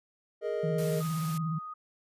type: chord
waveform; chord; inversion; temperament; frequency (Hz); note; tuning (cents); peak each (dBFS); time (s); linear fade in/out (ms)
triangle; Ab suspended second; none; equal; 415.3 / 466.2 / 622.3; Ab4 / Bb4 / Eb5; 0 / 0 / 0; -32; 0.41-1.03; 50
type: tone with vibrato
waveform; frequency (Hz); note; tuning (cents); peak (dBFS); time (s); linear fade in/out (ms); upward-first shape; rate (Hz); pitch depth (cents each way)
sine; 160.3; E3; -48; -29; 0.63-1.59; 10; triangle; 17; 93
type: noise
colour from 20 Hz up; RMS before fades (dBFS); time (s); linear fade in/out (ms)
white; -43; 0.78-1.38; 5
type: tone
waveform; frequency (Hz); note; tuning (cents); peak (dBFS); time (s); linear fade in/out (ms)
sine; 1244.5; D#6; 0; -38; 1-1.74; 10
effects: resampled to 32000 Hz